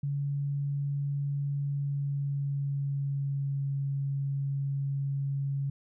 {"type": "tone with pitch glide", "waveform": "sine", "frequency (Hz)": [141.6, 138.77], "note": ["C#3", "C#3"], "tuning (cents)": [37, 2], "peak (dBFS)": -28, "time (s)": [0.03, 5.7], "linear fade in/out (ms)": 5, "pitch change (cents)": -35, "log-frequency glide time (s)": [1.65, 3.69], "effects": []}